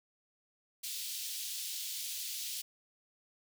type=high-pass noise; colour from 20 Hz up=pink; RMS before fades=-40 dBFS; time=0.83-2.62 s; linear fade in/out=10 ms; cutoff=3200 Hz; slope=24 dB/octave; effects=none